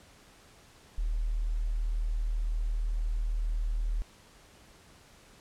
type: tone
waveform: sine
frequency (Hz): 39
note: D#1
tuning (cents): +5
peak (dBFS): -27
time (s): 0.98-4.02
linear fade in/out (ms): 0
effects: pink hiss -57 dBFS RMS until 5.4 s + low-pass 10000 Hz 12 dB/octave